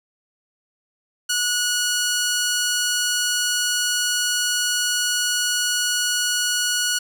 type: tone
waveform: 10% pulse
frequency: 1460 Hz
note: F#6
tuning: 24 cents flat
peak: -11 dBFS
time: 1.29-6.99 s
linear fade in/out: 10 ms
effects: none